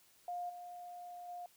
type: tone with level steps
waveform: sine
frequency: 708 Hz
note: F5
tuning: 23 cents sharp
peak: -38 / -46 / -43 dBFS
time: 0.28-1.46 s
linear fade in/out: 2 ms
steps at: 0.49 / 1.28 s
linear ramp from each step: 10 ms
effects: white hiss -67 dBFS RMS until 1.56 s